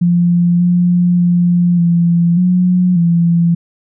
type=tone with pitch steps; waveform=sine; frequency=173.9 / 176.5 / 175.1 / 170.9 / 180.7 / 169.9 Hz; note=F3 / F3 / F3 / F3 / F#3 / F3; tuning=-7 / +19 / +5 / -37 / -41 / -47 cents; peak=-8 dBFS; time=0.01-3.55 s; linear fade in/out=10 ms; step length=590 ms; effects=none